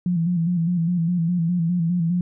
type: tone with vibrato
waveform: sine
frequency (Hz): 171.6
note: F3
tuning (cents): -30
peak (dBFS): -18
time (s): 0.06-2.21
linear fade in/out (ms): 2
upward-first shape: square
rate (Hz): 4.9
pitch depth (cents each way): 63
effects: none